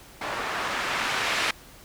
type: noise with low-pass filter sweep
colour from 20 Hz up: blue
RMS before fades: -28 dBFS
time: 0.21-1.51 s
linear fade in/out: 5 ms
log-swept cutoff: 1100 to 2300 Hz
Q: 0.9
effects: pink hiss -49 dBFS RMS until 1.84 s